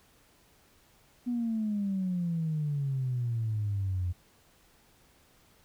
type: exponential sweep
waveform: sine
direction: down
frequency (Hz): 247.2 to 87.31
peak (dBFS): -27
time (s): 1.26-4.13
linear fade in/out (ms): 20
effects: tanh soft clip ceiling -23 dBFS + pink hiss -63 dBFS RMS until 5.64 s